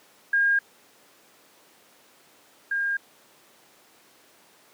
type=tone pair in turn; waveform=sine; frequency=1620 / 1612.9 Hz; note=G#6 / G6; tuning=-43 / +49 cents; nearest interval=unison; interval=8 cents; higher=first; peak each=-18 / -23 dBFS; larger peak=first; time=0.33-0.59 / 2.71-2.97 s; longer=neither; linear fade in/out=5 ms; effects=pink hiss -56 dBFS RMS until 4.73 s + high-pass 300 Hz 12 dB/octave